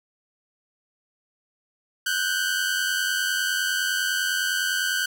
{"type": "tone pair together", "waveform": "sawtooth", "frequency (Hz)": [1478.1, 1568], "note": ["F#6", "G6"], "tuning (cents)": [-2, 0], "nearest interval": "minor second", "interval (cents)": 102, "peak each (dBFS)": -22, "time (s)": [2.06, 5.06], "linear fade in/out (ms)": 5, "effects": []}